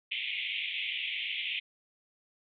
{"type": "band-pass noise", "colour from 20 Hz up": "pink", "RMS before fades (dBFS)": -35, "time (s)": [0.11, 1.6], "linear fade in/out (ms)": 10, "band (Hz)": [2100, 3500], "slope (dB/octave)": 96, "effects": []}